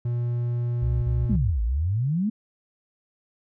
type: tone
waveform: triangle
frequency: 120 Hz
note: B2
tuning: 49 cents flat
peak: -21 dBFS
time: 0.05-1.36 s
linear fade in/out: 5 ms
type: tone bursts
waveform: sine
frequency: 66.1 Hz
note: C2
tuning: 18 cents sharp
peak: -23 dBFS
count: 3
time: 0.82-1.502 s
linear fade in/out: 5 ms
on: 200 ms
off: 41 ms
type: exponential two-way sweep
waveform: sine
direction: down then up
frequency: 239.3 to 52.2 to 226.7 Hz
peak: -21 dBFS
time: 1.29-2.3 s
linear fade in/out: 10 ms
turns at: 1.62 s
effects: none